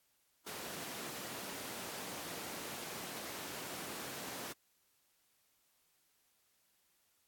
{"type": "high-pass noise", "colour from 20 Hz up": "pink", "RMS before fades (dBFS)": -45, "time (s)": [0.46, 4.53], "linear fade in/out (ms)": 10, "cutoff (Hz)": 210, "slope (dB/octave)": 12, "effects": ["white hiss -75 dBFS RMS until 7.27 s", "AAC 64 kbps"]}